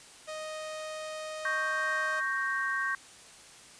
sawtooth tone, 622.3 Hz, D#5, in tune, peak -33 dBFS, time 0.27-2.21 s, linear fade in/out 20 ms
sine chord, G diminished, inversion second, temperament equal, 1108.7 / 1568 / 1864.7 Hz, Db6 / G6 / Bb6, 0 / 0 / 0 cents, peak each -34 / -31 / -34 dBFS, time 1.45-2.95 s, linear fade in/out 2 ms
effects white hiss -52 dBFS RMS until 3.79 s + resampled to 22050 Hz

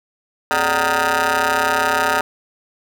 15% pulse ring-modulated tone, 165.1 Hz, E3, 3 cents sharp, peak -6 dBFS, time 0.51-2.21 s, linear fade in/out 0 ms, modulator 1090 Hz, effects none

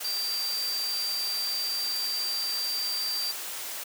sine tone in noise, 4699 Hz, D8, in tune, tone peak -28 dBFS, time 0.04-3.32 s, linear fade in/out 10 ms, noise white, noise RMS -36 dBFS, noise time 0-3.84 s, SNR +5 dB, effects high-pass 400 Hz 12 dB/octave

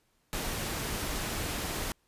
pink noise, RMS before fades -34 dBFS, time 0.33-1.92 s, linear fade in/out 0 ms, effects pink hiss -72 dBFS RMS until 2.07 s + resampled to 32000 Hz

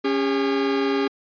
45% pulse tone pair together, 277.2 / 403.9 Hz, C#4 / G#4, 0 / -48 cents, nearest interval perfect fifth, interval 652 cents, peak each -23 / -22 dBFS, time 0.04-1.08 s, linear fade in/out 10 ms, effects resampled to 11025 Hz

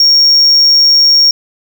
triangle tone, 5550 Hz, F8, 12 cents flat, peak -3 dBFS, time 0-1.31 s, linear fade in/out 2 ms, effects none

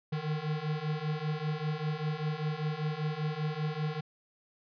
square beating tone pair, 150.3 / 155.4 Hz, D3 / D#3, +40 / -2 cents, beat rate 5.1 Hz, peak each -36 / -34 dBFS, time 0.12-4.01 s, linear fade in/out 10 ms, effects resampled to 11025 Hz

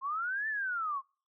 sine linear two-way sweep, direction up then down, 1045 to 1785 to 1045 Hz, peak -31 dBFS, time 0.01-1.02 s, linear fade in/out 50 ms, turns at 0.48 s, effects noise-tail reverb RT60 0.4 s tail -26 dB re dry

